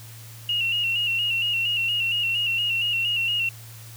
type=tone with vibrato; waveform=sine; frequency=2794 Hz; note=F7; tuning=in tune; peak=-21 dBFS; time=0.49-3.49 s; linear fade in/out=2 ms; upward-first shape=square; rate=4.3 Hz; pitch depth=45 cents each way; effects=added 113 Hz sine -41 dBFS peak until 3.96 s + white hiss -46 dBFS RMS until 3.96 s